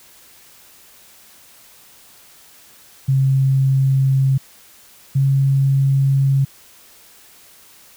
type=tone pair in turn; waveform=sine; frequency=134.4 / 136.51 Hz; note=C3 / C#3; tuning=+47 / -26 cents; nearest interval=unison; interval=27 cents; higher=second; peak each=-12 dBFS; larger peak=neither; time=3.08-4.38 / 5.15-6.45 s; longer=neither; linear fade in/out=10 ms; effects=white hiss -47 dBFS RMS until 7.96 s